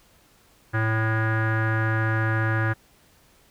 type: tone with low-pass filter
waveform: square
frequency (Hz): 110.7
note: A2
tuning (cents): +11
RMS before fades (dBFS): -23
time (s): 0.73-2.74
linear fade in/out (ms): 20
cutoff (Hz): 1600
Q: 7.8
effects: pink hiss -58 dBFS RMS until 3.5 s